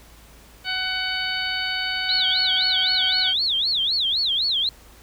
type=harmonic tone; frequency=748 Hz; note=F#5; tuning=19 cents sharp; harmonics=1 / 2 / 3 / 4 / 5 / 6; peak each=-35 / -28 / -31 / -28 / -34 / -30 dBFS; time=0.64-3.34 s; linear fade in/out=50 ms
type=tone with vibrato; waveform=sine; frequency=3729 Hz; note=A#7; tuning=in tune; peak=-19 dBFS; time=2.09-4.69 s; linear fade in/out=2 ms; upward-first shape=sine; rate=3.9 Hz; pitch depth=300 cents each way
effects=added 55 Hz sine -50 dBFS peak until 5.02 s + pink hiss -50 dBFS RMS until 5.02 s